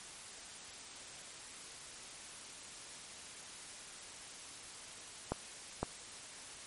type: clicks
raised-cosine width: 1 ms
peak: -19 dBFS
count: 2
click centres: 5.32 / 5.83 s
effects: white hiss -50 dBFS RMS until 6.66 s + MP3 48 kbps